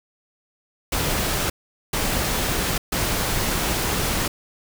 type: noise bursts at uneven times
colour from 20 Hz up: pink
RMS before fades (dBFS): -23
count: 3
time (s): 0.92-1.5 / 1.93-2.78 / 2.92-4.28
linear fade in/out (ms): 5
effects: none